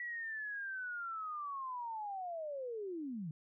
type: linear sweep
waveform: sine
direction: down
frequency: 1950 to 145.1 Hz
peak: -39 dBFS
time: 0-3.31 s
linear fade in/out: 2 ms
effects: none